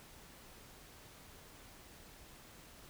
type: silence
effects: pink hiss -57 dBFS RMS until 2.89 s